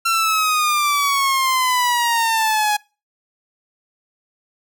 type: exponential sweep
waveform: sawtooth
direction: down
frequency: 1362 to 830.6 Hz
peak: -12 dBFS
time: 0.05-2.77 s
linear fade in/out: 10 ms
effects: noise-tail reverb RT60 0.3 s tail -24 dB re dry